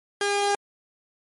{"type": "tone pair together", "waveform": "sawtooth", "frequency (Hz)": [404.4, 810], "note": ["G#4", "G#5"], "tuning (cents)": [-46, -43], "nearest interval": "octave", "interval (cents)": 1203, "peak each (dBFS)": -20, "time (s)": [0.21, 0.55], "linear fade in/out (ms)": 2, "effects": ["MP3 48 kbps"]}